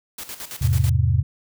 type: noise with tremolo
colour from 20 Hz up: white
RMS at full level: -33 dBFS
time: 0.18-0.9 s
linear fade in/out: 5 ms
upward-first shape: square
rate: 9.1 Hz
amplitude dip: 70%
type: chord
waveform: sine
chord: E augmented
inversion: none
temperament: just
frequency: 82.41 / 103.01 / 128.76 Hz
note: E2 / G#2 / B#2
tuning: 0 / -14 / -27 cents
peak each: -20 dBFS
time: 0.61-1.23 s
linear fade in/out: 10 ms
effects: none